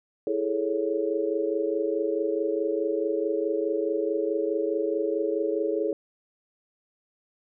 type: chord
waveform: sine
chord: A major seventh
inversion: second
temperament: equal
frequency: 329.6 / 415.3 / 440 / 554.4 Hz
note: E4 / G#4 / A4 / C#5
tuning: 0 / 0 / 0 / 0 cents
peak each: -30 / -28 / -29 / -31 dBFS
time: 0.27-5.93 s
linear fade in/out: 2 ms
effects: none